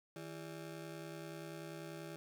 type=ring-modulated tone; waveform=25% pulse; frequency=246.9 Hz; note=B3; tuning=in tune; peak=-39 dBFS; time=0.16-2.16 s; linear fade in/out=0 ms; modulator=88.3 Hz; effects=none